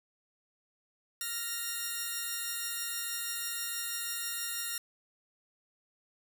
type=tone pair together; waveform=5% pulse; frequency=1396.9 / 1864.6 Hz; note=F6 / A#6; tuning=0 / 0 cents; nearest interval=perfect fourth; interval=500 cents; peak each=-26 dBFS; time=1.21-4.78 s; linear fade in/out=2 ms; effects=none